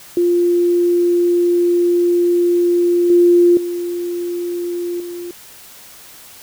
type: tone with level steps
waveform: sine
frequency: 349.2 Hz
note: F4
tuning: in tune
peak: -11 / -7 / -19 / -25 dBFS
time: 0.17-5.31 s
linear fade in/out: 2 ms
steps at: 3.1 / 3.57 / 5 s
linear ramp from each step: 2 ms
effects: white hiss -40 dBFS RMS until 6.42 s